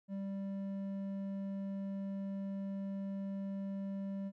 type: tone with hard clipping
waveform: sine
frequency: 196 Hz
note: G3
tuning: in tune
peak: -39 dBFS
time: 0.08-4.32 s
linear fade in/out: 50 ms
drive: 6 dB
effects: none